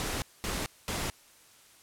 pink noise bursts, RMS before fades -33 dBFS, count 3, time 0-1.1 s, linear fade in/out 0 ms, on 220 ms, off 220 ms, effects white hiss -58 dBFS RMS until 1.82 s + low-pass 12000 Hz 12 dB/octave

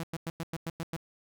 sawtooth tone bursts, 164.81 Hz, E3, in tune, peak -29 dBFS, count 8, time 0-0.964 s, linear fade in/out 0 ms, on 33 ms, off 100 ms, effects none

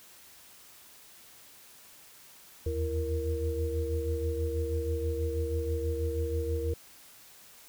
sine tone cluster, 78.5 / 84.7 / 333.7 / 467 Hz, D#2 / E2 / E4 / A#4, +16 / +48 / +21 / +3 cents, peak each -31 / -37 / -39 / -33 dBFS, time 2.66-6.74 s, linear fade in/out 5 ms, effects white hiss -54 dBFS RMS until 7.68 s

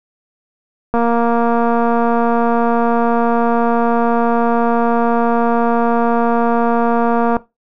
click train, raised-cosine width 1 ms, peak -3 dBFS, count 1505, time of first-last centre 0.94-7.367 s, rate 234 Hz, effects noise-tail reverb RT60 0.2 s tail -17 dB re dry

